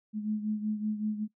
sine beating tone pair, 212.1 / 217.4 Hz, G#3 / A3, +37 / -21 cents, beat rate 5.3 Hz, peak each -30 / -36 dBFS, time 0.13-1.28 s, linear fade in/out 50 ms, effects noise-tail reverb RT60 0.1 s tail -20 dB re dry

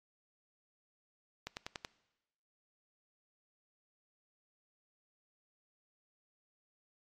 accelerating click train, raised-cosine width 0.2 ms, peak -22 dBFS, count 5, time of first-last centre 1.47-1.849 s, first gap 99 ms, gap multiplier 0.97, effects noise-tail reverb RT60 1.0 s tail -20 dB re dry + MP3 64 kbps

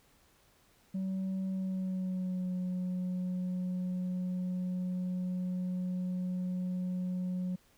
sine tone with pitch glide, 189.8 to 181.96 Hz, F#3 to F#3, +44 to -29 cents, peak -29 dBFS, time 0.94-7.56 s, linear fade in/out 10 ms, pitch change -73 cents, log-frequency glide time 1.47-2.54 s, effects tanh soft clip ceiling -31 dBFS + pink hiss -66 dBFS RMS until 7.77 s

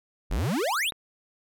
square exponential sweep, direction up, 36.43 to 4018 Hz, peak -25 dBFS, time 0.3-0.91 s, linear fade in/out 20 ms
click, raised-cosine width 0.5 ms, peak -24 dBFS, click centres 0.922 s
effects none

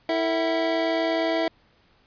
square tone cluster, 327.6 / 450.5 / 656 / 755 Hz, E4 / A4 / E5 / F#5, -11 / +41 / -9 / +35 cents, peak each -27 / -33 / -25 / -34 dBFS, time 0.09-1.48 s, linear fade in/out 2 ms, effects pink hiss -61 dBFS RMS until 2.06 s + resampled to 11025 Hz

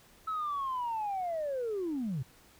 sine linear sweep, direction down, 1311 to 116.54 Hz, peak -30 dBFS, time 0.27-2.23 s, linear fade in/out 10 ms, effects tanh soft clip ceiling -28 dBFS + pink hiss -60 dBFS RMS until 2.59 s

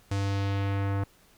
square tone with low-pass filter sweep, 99 Hz, G2, 18 cents sharp, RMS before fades -28 dBFS, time 0.11-1.04 s, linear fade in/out 5 ms, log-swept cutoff 7600 to 1400 Hz, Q 1.1, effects pink hiss -60 dBFS RMS until 1.37 s

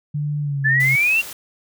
sine tone with pitch glide, 147.5 to 134.48 Hz, D3 to C3, +8 to +48 cents, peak -20 dBFS, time 0.14-0.96 s, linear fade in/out 10 ms, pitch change -160 cents, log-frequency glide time 0.41-0.7 s
sine exponential sweep, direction up, 1709 to 2794 Hz, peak -14 dBFS, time 0.64-1.22 s, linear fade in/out 20 ms
white noise, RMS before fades -34 dBFS, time 0.8-1.33 s, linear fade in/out 2 ms
effects none

